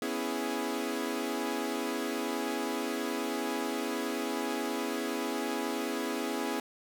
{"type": "chord", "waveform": "sawtooth", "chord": "C# minor seventh", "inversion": "third", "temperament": "equal with one note detuned", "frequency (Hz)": [247.8, 277.2, 329.6, 415.3], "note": ["B3", "C#4", "E4", "G#4"], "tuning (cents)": [6, 0, 0, 0], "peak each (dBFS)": -33, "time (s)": [0.02, 6.6], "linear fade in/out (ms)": 2, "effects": []}